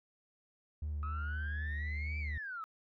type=tone with vibrato; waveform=triangle; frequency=75 Hz; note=D2; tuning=37 cents sharp; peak=-32 dBFS; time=0.82-2.38 s; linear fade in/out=5 ms; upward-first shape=sine; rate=4 Hz; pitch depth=23 cents each way
type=exponential two-way sweep; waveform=sine; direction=up then down; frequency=1262 to 2349 to 1262 Hz; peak=-39 dBFS; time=1.03-2.64 s; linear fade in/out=0 ms; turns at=2.19 s
effects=tanh soft clip ceiling -31 dBFS